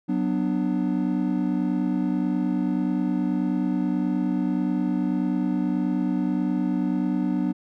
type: chord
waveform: triangle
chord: B minor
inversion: second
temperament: just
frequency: 185.21 / 246.9 / 296.3 Hz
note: F#3 / B3 / D4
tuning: +2 / 0 / +15 cents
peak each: -24 dBFS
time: 0.08-7.53 s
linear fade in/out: 20 ms
effects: none